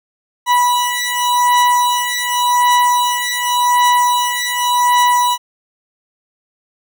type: beating tone pair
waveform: 40% pulse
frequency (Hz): 979 / 979.88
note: B5 / B5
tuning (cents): -15 / -14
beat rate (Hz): 0.88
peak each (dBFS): -14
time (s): 0.46-5.38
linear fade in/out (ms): 50
effects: none